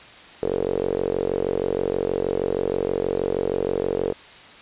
sawtooth tone with band-pass filter, 46.32 Hz, F#1, 3 cents sharp, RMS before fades -24 dBFS, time 0.42-4.13 s, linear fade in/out 10 ms, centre 450 Hz, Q 5.9, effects white hiss -44 dBFS RMS until 4.61 s + resampled to 8000 Hz

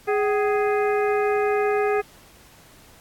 harmonic tone with a mistuned harmonic, 415.3 Hz, G#4, in tune, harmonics 1 / 2 / 3 / 4 / 5 / 6, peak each -20 / -26 / -30 / -32 / -34 / -36 dBFS, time 0.07-2.02 s, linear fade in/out 20 ms, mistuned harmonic 2, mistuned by -140 cents, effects pink hiss -51 dBFS RMS until 3 s + AAC 64 kbps

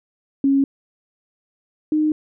sine tone pair in turn, 274.7 / 306.9 Hz, C#4 / D#4, -16 / -24 cents, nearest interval major second, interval 192 cents, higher second, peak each -13 / -15 dBFS, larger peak first, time 0.44-0.64 / 1.92-2.12 s, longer neither, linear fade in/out 2 ms, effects none

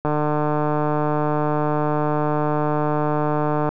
click train, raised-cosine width 1 ms, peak -8 dBFS, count 547, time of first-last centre 0.05-3.69 s, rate 150 Hz, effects none

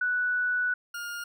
sine / 40% pulse tone pair in turn, 1480 / 1415.6 Hz, F#6 / F6, 0 / +23 cents, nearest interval minor second, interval 77 cents, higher first, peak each -24 / -33 dBFS, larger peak first, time 0.01-0.74 / 0.94-1.24 s, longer first, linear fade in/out 5 ms, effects none

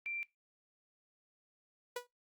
sine tone, 2358 Hz, D7, 6 cents sharp, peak -37 dBFS, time 0.06-0.23 s, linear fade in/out 0 ms
sawtooth tone with exponential decay, 488.9 Hz, B4, 18 cents flat, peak -31 dBFS, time 1.96-2.07 s, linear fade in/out 5 ms, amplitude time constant 23 ms
effects noise-tail reverb RT60 0.2 s tail -21 dB re dry + Opus 48 kbps

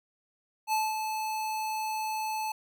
square tone with ADSR envelope, 869 Hz, A5, 22 cents flat, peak -25 dBFS, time 0.67-2.52 s, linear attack 56 ms, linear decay 210 ms, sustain -6 dB, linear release 4 ms, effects none

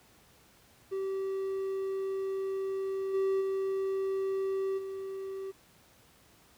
triangle tone with level steps, 386.3 Hz, G4, 25 cents flat, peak -29 / -24 / -27 / -34 dBFS, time 0.91-5.52 s, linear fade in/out 20 ms, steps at 3.13 / 3.4 / 4.77 s, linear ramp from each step 20 ms, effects pink hiss -61 dBFS RMS until 6.57 s + high-pass 60 Hz 12 dB/octave

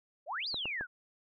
sine exponential two-way sweep, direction up then down, 520 to 4984 to 1379 Hz, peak -34 dBFS, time 0.26-0.87 s, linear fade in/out 50 ms, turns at 0.48 s
clicks, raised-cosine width 1 ms, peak -27 dBFS, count 3, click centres 0.543 / 0.656 / 0.81 s
effects none

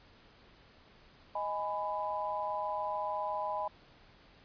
sine chord, G# minor, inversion second, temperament just, 623 / 830.6 / 996.7 Hz, D#5 / G#5 / B5, +2 / 0 / +16 cents, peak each -38 / -37 / -36 dBFS, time 1.35-3.68 s, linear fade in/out 5 ms, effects pink hiss -60 dBFS RMS until 4.44 s + resampled to 11025 Hz

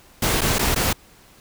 pink noise with dropouts, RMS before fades -20 dBFS, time 0.22-0.93 s, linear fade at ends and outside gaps 5 ms, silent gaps 0.409-0.415 / 0.585-0.592 / 0.747-0.759 s, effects pink hiss -51 dBFS RMS until 1.4 s

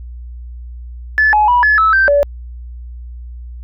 sine tone with pitch steps, 1733 / 846 / 976 / 1714 / 1304 / 1561 / 574 Hz, A6 / G#5 / B5 / A6 / E6 / G6 / D5, -27 / +32 / -21 / -46 / -19 / -8 / -40 cents, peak -7 dBFS, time 1.18-2.23 s, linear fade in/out 0 ms, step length 150 ms, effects tanh soft clip ceiling -3 dBFS + added 60 Hz sine -27 dBFS peak until 3.63 s

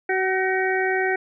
harmonic tone with a mistuned harmonic, 376.6 Hz, F#4, 31 cents sharp, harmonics 1 / 2 / 4 / 5 / 6, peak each -23 / -26 / -27 / -26 / -31 dBFS, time 0.09-1.16 s, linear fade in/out 5 ms, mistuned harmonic 4, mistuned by +21 cents, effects none

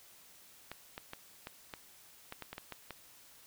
clicks, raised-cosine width 0.3 ms, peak -26 dBFS, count 11, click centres 0.716 / 0.979 / 1.134 / 1.471 / 1.738 / 2.324 / 2.423 / 2.53 / 2.581 / 2.723 / 2.907 s, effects white hiss -59 dBFS RMS until 3.46 s

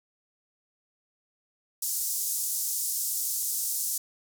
white band-pass noise, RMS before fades -30 dBFS, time 1.82-3.98 s, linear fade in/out 5 ms, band 5800 to 15000 Hz, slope 24 dB/octave, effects none

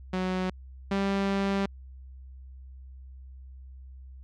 sawtooth tone pair in turn, 185 / 196.79 Hz, F#3 / G3, 0 / +7 cents, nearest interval minor second, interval 107 cents, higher second, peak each -23 / -21 dBFS, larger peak second, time 0.13-0.5 / 0.91-1.66 s, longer second, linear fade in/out 5 ms, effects added 65 Hz sine -43 dBFS peak until 4.23 s + low-pass 4000 Hz 12 dB/octave

